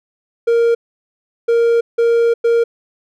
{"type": "tone bursts at uneven times", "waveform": "triangle", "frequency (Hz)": 466.2, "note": "A#4", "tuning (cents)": 0, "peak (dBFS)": -8, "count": 4, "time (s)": [[0.47, 0.75], [1.48, 1.81], [1.98, 2.34], [2.44, 2.64]], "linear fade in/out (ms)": 10, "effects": []}